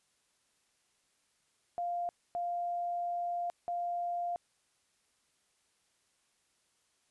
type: tone bursts at uneven times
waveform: sine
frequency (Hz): 698.5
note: F5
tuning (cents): 0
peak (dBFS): -32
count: 3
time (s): 1.78-2.09 / 2.35-3.5 / 3.68-4.36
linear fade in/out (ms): 0
effects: white hiss -74 dBFS RMS until 7.1 s + resampled to 24000 Hz